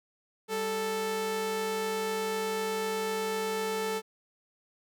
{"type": "tone pair together", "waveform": "sawtooth", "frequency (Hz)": [196, 440], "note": ["G3", "A4"], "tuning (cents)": [0, 0], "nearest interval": "octave + major second", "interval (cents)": 1400, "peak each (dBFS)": [-35, -26], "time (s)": [0.48, 4.02], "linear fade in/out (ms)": 50, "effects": []}